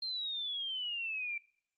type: exponential sweep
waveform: sine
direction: down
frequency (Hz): 4210 to 2334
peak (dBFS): -35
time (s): 0.02-1.38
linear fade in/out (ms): 5
effects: noise-tail reverb RT60 0.6 s tail -24 dB re dry + Opus 24 kbps